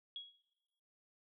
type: tone with exponential decay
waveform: sine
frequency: 3322 Hz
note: G#7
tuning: in tune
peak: -40 dBFS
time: 0.16-0.44 s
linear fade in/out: 1 ms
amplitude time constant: 59 ms
effects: noise-tail reverb RT60 1.0 s tail -17 dB re dry